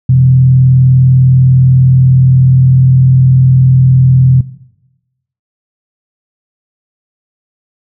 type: tone with frequency modulation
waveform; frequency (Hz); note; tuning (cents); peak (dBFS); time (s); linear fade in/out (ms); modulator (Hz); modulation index
sine; 129.5; C3; -17; -3; 0.09-4.41; 5; 39.8; 0.39
effects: noise-tail reverb RT60 1.0 s tail -18 dB re dry